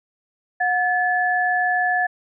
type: tone pair together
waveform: sine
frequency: 726 / 1726.7 Hz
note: F#5 / A6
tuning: -33 / -33 cents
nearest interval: octave + minor third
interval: 1500 cents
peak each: -20 / -20 dBFS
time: 0.6-2.07 s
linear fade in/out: 10 ms
effects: none